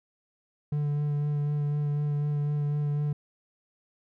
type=tone with vibrato; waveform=triangle; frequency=146.7 Hz; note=D3; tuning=2 cents flat; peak=-23 dBFS; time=0.72-3.13 s; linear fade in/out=5 ms; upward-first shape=sine; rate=4 Hz; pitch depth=15 cents each way; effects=none